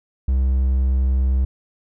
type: tone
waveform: triangle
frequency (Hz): 65.2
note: C2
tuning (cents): -5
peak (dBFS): -13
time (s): 0.28-1.45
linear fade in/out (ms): 5
effects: none